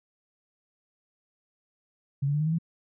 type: tone with pitch steps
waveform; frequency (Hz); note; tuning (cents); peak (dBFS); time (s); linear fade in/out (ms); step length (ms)
sine; 138.59 / 143.64 / 148.88 / 154.31 / 159.94 / 165.77; C#3 / D3 / D3 / D#3 / D#3 / E3; 0 / -38 / +24 / -14 / +48 / +10; -23; 2.22-2.586; 10; 61
effects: none